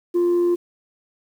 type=tone with amplitude modulation; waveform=sine; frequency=349.2 Hz; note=F4; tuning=in tune; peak=-12 dBFS; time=0.14-0.56 s; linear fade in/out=20 ms; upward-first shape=sine; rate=93.7 Hz; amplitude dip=30%; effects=tanh soft clip ceiling -14 dBFS + 8-bit